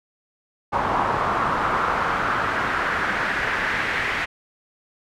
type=noise with band-pass filter sweep; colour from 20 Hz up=brown; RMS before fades=-23 dBFS; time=0.72-4.26 s; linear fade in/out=20 ms; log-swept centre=1000 to 2000 Hz; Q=2.7; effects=none